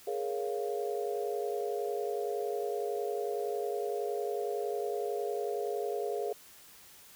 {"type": "chord", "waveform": "sine", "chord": "Bb minor seventh", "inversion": "third", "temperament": "equal", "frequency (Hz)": [415.3, 466.2, 554.4, 698.5], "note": ["Ab4", "Bb4", "Db5", "F5"], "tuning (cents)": [0, 0, 0, 0], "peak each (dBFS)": [-34, -37, -40, -39], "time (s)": [0.07, 6.33], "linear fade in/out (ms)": 5, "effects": ["white hiss -55 dBFS RMS until 7.15 s"]}